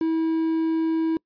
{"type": "tone with quantisation", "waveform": "triangle", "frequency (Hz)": 323.6, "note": "E4", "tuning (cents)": -32, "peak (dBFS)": -18, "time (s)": [0.01, 1.17], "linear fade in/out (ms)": 2, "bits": 7, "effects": ["noise-tail reverb RT60 0.1 s tail -26 dB re dry", "resampled to 11025 Hz"]}